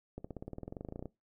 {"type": "accelerating click train", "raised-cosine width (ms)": 2, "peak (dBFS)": -28, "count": 20, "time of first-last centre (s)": [0.18, 1.057], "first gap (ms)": 65, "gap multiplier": 0.96, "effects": ["noise-tail reverb RT60 0.2 s tail -20 dB re dry"]}